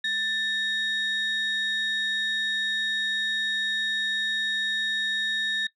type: tone pair together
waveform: sine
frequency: 1772 / 3749 Hz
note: A6 / A#7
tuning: +12 / +9 cents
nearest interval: octave + minor second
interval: 1297 cents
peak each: -26 dBFS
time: 0.04-5.67 s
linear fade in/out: 5 ms
effects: noise-tail reverb RT60 0.1 s tail -19 dB re dry + tanh soft clip ceiling -20 dBFS